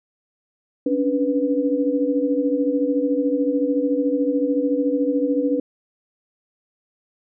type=tone cluster; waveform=sine; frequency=275.7 / 289.4 / 493.2 Hz; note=C#4 / D4 / B4; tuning=-9 / -25 / -2 cents; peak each=-22 dBFS; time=0.86-5.6 s; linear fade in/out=5 ms; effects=none